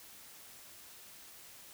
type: silence
effects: white hiss -54 dBFS RMS until 1.73 s